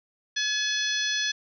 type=harmonic tone; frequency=851 Hz; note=G#5; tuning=42 cents sharp; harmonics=2 / 3 / 4 / 5 / 6 / 7; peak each=-29 / -36 / -29 / -34 / -35 / -33 dBFS; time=0.36-1.32 s; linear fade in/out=10 ms; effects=none